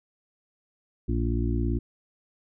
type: harmonic tone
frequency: 58 Hz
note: A#1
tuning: 8 cents flat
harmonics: 1 / 2 / 4 / 5 / 6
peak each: -26 / -29 / -32 / -33 / -34 dBFS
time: 1.08-1.79 s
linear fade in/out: 10 ms
effects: none